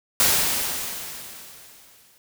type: noise with exponential decay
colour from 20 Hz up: white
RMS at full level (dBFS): -17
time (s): 0.2-2.18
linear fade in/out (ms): 0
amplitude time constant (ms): 430
effects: none

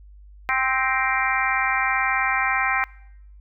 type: harmonic tone with a mistuned harmonic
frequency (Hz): 261.6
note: C4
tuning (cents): 0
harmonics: 3 / 4 / 5 / 6 / 7 / 8 / 9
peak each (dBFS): -27 / -27 / -27 / -27 / -27 / -27 / -27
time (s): 0.49-2.84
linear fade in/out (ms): 0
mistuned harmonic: 7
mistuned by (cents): +36
effects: noise-tail reverb RT60 0.8 s tail -24 dB re dry + added 50 Hz sine -43 dBFS peak until 3.4 s

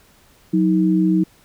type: tone pair together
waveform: sine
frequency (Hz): 183.5 / 317.1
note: F#3 / D#4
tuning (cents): -14 / +33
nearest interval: major sixth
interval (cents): 947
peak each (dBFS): -16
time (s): 0.53-1.24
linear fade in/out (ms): 10
effects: pink hiss -53 dBFS RMS until 1.44 s

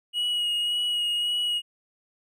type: tone with vibrato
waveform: triangle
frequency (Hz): 2898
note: F#7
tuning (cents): -37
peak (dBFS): -22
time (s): 0.13-1.62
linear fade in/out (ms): 50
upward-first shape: sine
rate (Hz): 1.8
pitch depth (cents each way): 16
effects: none

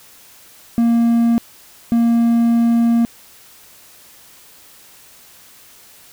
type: tone bursts at uneven times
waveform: triangle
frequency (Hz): 233.1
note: A#3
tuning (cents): 0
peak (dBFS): -9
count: 2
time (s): 0.78-1.38 / 1.92-3.05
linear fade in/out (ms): 0
effects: white hiss -45 dBFS RMS until 6.12 s

